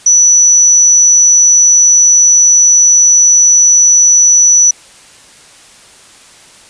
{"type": "tone", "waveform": "sine", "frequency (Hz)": 5930, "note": "F#8", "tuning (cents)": 3, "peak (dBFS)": -3, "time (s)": [0.06, 4.71], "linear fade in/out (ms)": 5, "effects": ["white hiss -39 dBFS RMS until 6.69 s", "resampled to 22050 Hz"]}